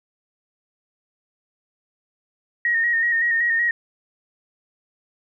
sine tone with vibrato, 1864.7 Hz, A#6, in tune, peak -17 dBFS, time 2.65-3.71 s, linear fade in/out 2 ms, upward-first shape square, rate 5.3 Hz, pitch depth 30 cents each way, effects none

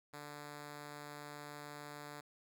5% pulse tone, 146.83 Hz, D3, in tune, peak -36 dBFS, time 0.13-2.21 s, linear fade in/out 10 ms, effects none

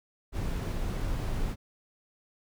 brown noise, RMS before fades -31 dBFS, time 0.32-1.56 s, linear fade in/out 50 ms, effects none

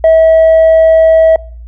triangle tone with tanh clipping, 646 Hz, E5, 35 cents flat, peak -3 dBFS, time 0.04-1.36 s, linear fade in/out 2 ms, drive 6 dB, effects noise-tail reverb RT60 0.5 s tail -24 dB re dry + added 58 Hz sine -26 dBFS peak until 1.67 s

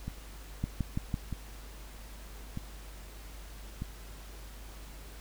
two click trains, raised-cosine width 5 ms, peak -23 / -18 dBFS, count 4 / 4, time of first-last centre 0.08-3.821 / 0.64-1.142 s, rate 0.802 / 5.98 Hz, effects added 50 Hz sine -45 dBFS peak until 5.2 s + pink hiss -52 dBFS RMS until 5.2 s

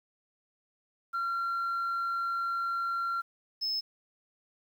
sine tone pair in turn, 1372 / 5207 Hz, F6 / E8, -31 / -22 cents, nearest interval octave + major seventh, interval 2309 cents, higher second, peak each -27 dBFS, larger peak neither, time 1.13-3.22 / 3.61-3.81 s, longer first, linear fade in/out 20 ms, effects tanh soft clip ceiling -27 dBFS + 10-bit

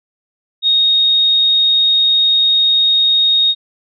sine tone, 3729 Hz, A#7, in tune, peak -9 dBFS, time 0.62-3.55 s, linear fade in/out 50 ms, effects none

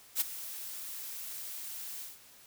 blue noise with ADSR envelope, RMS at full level -27 dBFS, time 0.15-2.19 s, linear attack 58 ms, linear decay 16 ms, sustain -15 dB, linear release 180 ms, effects white hiss -57 dBFS RMS until 2.46 s

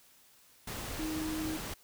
sine tone in noise, 313.3 Hz, D#4, 12 cents sharp, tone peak -34 dBFS, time 0.99-1.57 s, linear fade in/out 5 ms, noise pink, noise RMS -40 dBFS, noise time 0.67-1.74 s, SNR +3 dB, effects white hiss -62 dBFS RMS until 1.83 s

